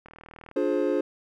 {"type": "click train", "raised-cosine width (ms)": 0.5, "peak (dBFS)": -30, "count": 19, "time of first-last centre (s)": [0.06, 0.513], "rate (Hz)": 39.7}
{"type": "chord", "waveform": "triangle", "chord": "D half-diminished seventh", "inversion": "none", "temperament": "just", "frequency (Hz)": [293.7, 352.4, 422.9, 528.6], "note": ["D4", "F4", "Ab4", "C5"], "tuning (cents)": [0, 16, 31, 18], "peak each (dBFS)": -26, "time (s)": [0.56, 1.01], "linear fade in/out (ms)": 5}
{"effects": []}